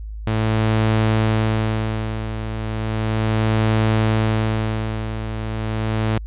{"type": "tone with tremolo", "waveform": "sawtooth", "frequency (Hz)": 110, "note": "A2", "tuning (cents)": 0, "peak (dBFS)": -11, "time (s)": [0.27, 6.18], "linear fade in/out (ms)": 0, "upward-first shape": "sine", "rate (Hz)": 0.35, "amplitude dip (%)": 70, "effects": ["added 53 Hz sine -28 dBFS peak until 6.26 s", "resampled to 8000 Hz"]}